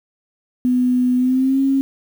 sine tone with pitch glide, 250 to 271.1 Hz, B3 to C#4, +21 to -38 cents, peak -13 dBFS, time 0.65-1.81 s, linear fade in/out 0 ms, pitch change +141 cents, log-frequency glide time 1.17-1.6 s, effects 7-bit

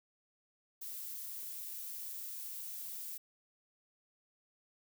violet noise, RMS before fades -44 dBFS, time 0.81-3.18 s, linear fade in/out 10 ms, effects none

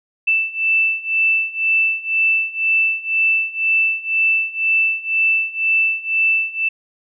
sine beating tone pair, 2650 / 2652 Hz, E7 / E7, +9 / +10 cents, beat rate 2 Hz, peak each -19 / -17 dBFS, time 0.27-6.69 s, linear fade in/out 10 ms, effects none

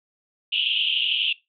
white band-pass noise, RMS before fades -23 dBFS, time 0.52-1.33 s, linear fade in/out 5 ms, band 2700 to 3300 Hz, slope 96 dB/octave, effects noise-tail reverb RT60 0.2 s tail -20 dB re dry

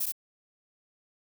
violet noise with echo, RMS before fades -29 dBFS, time 0-0.06 s, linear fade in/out 10 ms, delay 62 ms, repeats 1, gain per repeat -2 dB, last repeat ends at 0.122 s, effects none

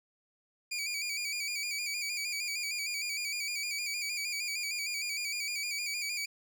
20% pulse tone with vibrato, 2349 Hz, D7, in tune, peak -28 dBFS, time 0.71-6.26 s, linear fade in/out 10 ms, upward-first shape square, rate 6.5 Hz, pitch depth 52 cents each way, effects none

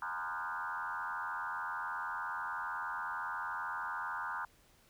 sine tone with frequency modulation, 1215 Hz, D#6, 42 cents flat, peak -36 dBFS, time 0.02-4.45 s, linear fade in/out 2 ms, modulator 86.4 Hz, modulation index 4, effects pink hiss -66 dBFS RMS until 4.89 s

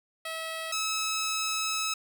10% pulse tone pair in turn, 647 / 1294 Hz, E5 / E6, -32 / -32 cents, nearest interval octave, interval 1200 cents, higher second, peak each -25 / -20 dBFS, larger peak second, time 0.25-0.72 / 0.72-1.94 s, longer second, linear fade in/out 5 ms, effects none

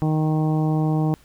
harmonic tone, 155.56 Hz, D#3, in tune, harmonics 1 / 2 / 3 / 4 / 5 / 6 / 7, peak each -19 / -24 / -32 / -35 / -31 / -39 / -40 dBFS, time 0.02-1.14 s, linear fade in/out 0 ms, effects added 50 Hz sine -55 dBFS peak until 1.24 s + pink hiss -55 dBFS RMS until 1.24 s

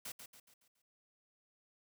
white noise with echo, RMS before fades -45 dBFS, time 0.05-0.12 s, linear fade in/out 5 ms, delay 140 ms, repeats 5, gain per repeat -7 dB, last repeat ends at 0.82 s, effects none

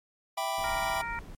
square chord, E minor seventh, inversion none, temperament equal, 659.3 / 784 / 987.8 / 1174.7 Hz, E5 / G5 / B5 / D6, 0 / 0 / 0 / 0 cents, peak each -36 / -34 / -35 / -40 dBFS, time 0.37-1.02 s, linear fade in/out 10 ms
brown noise, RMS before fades -43 dBFS, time 0.58-1.35 s, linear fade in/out 2 ms
harmonic tone, 466.2 Hz, A#4, in tune, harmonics 2 / 3 / 4 / 5, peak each -36 / -38 / -39 / -40 dBFS, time 0.64-1.19 s, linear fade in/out 0 ms
effects MP3 64 kbps

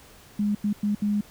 sine tone bursts at uneven times, 206.8 Hz, G#3, 7 cents flat, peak -21 dBFS, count 4, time 0.39-0.55 / 0.64-0.73 / 0.83-0.95 / 1.02-1.21 s, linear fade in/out 5 ms, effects pink hiss -51 dBFS RMS until 1.3 s

